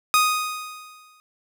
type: tone with exponential decay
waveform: sawtooth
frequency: 1244.5 Hz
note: D#6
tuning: in tune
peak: -10 dBFS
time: 0.14-1.2 s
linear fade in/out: 0 ms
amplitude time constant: 230 ms
effects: none